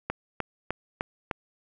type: click train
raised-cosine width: 0.5 ms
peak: -13 dBFS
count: 5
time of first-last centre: 0.1-1.312 s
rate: 3.3 Hz
effects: none